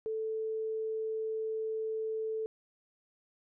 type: tone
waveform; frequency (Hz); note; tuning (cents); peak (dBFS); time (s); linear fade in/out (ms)
sine; 440; A4; 0; -32; 0.06-2.46; 0
effects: none